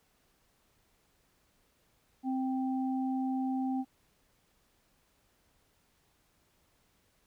sine tone pair together, 261.6 / 783.9 Hz, C4 / G5, 0 / 0 cents, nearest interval octave + perfect fifth, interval 1900 cents, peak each -30 / -38 dBFS, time 2.23-3.85 s, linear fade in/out 50 ms, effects pink hiss -71 dBFS RMS until 7.26 s

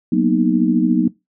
sine chord, B major seventh, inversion second, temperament equal, 185 / 233.1 / 246.9 / 311.1 Hz, F#3 / A#3 / B3 / D#4, 0 / 0 / 0 / 0 cents, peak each -18 dBFS, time 0.12-1.08 s, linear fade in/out 5 ms, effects noise-tail reverb RT60 0.2 s tail -20 dB re dry

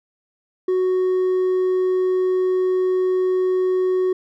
sine tone with hard clipping, 370 Hz, F#4, in tune, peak -17 dBFS, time 0.68-4.13 s, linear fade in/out 5 ms, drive 2 dB, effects none

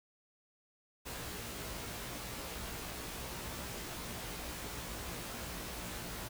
pink noise with comb filter, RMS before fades -43 dBFS, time 1.05-6.29 s, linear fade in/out 20 ms, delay 17 ms, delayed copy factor +1, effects none

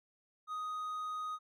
triangle tone, 1248 Hz, D#6, 5 cents sharp, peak -35 dBFS, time 0.47-1.39 s, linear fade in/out 50 ms, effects none

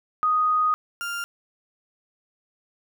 sine / 35% pulse tone pair in turn, 1244.5 / 1396.9 Hz, D#6 / F6, 0 / 0 cents, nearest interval major second, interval 200 cents, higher second, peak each -18 / -26 dBFS, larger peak first, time 0.23-0.74 / 1.01-1.24 s, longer first, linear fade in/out 0 ms, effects none

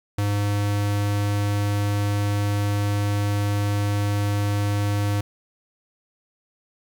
square tone, 102.3 Hz, G#2, 26 cents flat, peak -21 dBFS, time 0.18-5.21 s, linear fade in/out 5 ms, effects 10-bit

